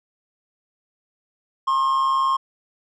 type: tone with amplitude modulation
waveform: triangle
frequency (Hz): 1070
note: C6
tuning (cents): +38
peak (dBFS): -13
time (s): 1.67-2.37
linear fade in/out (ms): 10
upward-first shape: sine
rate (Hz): 140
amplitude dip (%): 50
effects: resampled to 22050 Hz